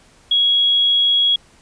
sine tone, 3322 Hz, G#7, in tune, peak -12 dBFS, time 0.31-1.36 s, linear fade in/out 5 ms, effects pink hiss -51 dBFS RMS until 1.61 s + resampled to 22050 Hz

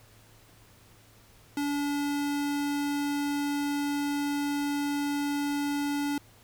square tone, 287.5 Hz, D4, 37 cents flat, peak -28 dBFS, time 1.57-6.18 s, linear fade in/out 2 ms, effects added 109 Hz sine -60 dBFS peak until 6.43 s + pink hiss -58 dBFS RMS until 6.43 s

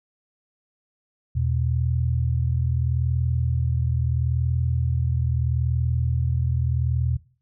sine tone pair together, 81.83 / 122.6 Hz, E2 / B2, -12 / -12 cents, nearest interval perfect fifth, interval 700 cents, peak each -23 dBFS, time 1.35-7.17 s, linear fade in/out 10 ms, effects noise-tail reverb RT60 0.4 s tail -19 dB re dry

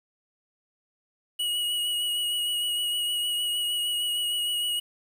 square tone with vibrato, 2909 Hz, F#7, 30 cents flat, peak -26 dBFS, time 1.39-4.8 s, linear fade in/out 10 ms, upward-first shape sine, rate 6.5 Hz, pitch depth 20 cents each way, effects 9-bit

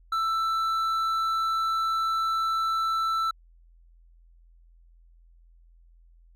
triangle tone with hard clipping, 1327 Hz, E6, 11 cents sharp, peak -25 dBFS, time 0.12-3.31 s, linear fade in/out 5 ms, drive 9 dB, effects added 42 Hz sine -53 dBFS peak until 6.35 s

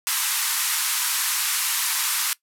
white band-pass noise, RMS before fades -24 dBFS, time 0.07-2.33 s, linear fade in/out 0 ms, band 910 to 14000 Hz, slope 48 dB/octave, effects noise-tail reverb RT60 0.1 s tail -19 dB re dry

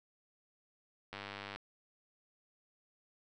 click train, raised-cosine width 0.3 ms, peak -27 dBFS, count 44, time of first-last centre 1.13-1.56 s, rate 100 Hz, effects none

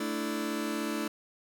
sawtooth chord, A suspended fourth, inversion none, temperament just, 220 / 293.3 / 330 Hz, A3 / D4 / E4, 0 / -2 / +2 cents, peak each -31 dBFS, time 0-1.08 s, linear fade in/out 5 ms, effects none

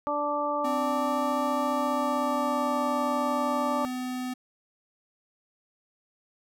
harmonic tone, 292.6 Hz, D4, 6 cents flat, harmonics 1 / 2 / 3 / 4, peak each -35 / -30 / -31 / -30 dBFS, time 0.07-3.85 s, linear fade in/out 0 ms
square tone with pitch glide, 258.1 to 252.6 Hz, C4 to B3, -23 to +39 cents, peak -31 dBFS, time 0.64-4.34 s, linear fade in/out 10 ms, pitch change -38 cents, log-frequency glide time 1.68-2.82 s
effects none

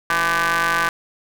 sawtooth ring-modulated tone, 171.8 Hz, F3, 28 cents flat, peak -10 dBFS, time 0.1-0.89 s, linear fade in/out 2 ms, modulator 1350 Hz, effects none

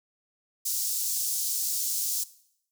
pink high-pass noise, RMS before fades -29 dBFS, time 0.65-2.24 s, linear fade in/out 10 ms, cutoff 5500 Hz, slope 24 dB/octave, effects noise-tail reverb RT60 0.7 s tail -18 dB re dry

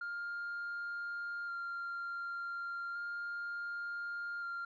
sine tone with vibrato, 1396.9 Hz, F6, in tune, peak -36 dBFS, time 0.01-4.65 s, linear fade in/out 5 ms, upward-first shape square, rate 0.34 Hz, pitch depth 10 cents each way, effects tanh soft clip ceiling -36 dBFS

